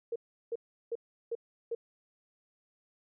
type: tone bursts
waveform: sine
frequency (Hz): 464.1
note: A#4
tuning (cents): -8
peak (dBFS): -31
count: 5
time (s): 0.12-1.75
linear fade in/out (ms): 5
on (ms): 38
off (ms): 360
effects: none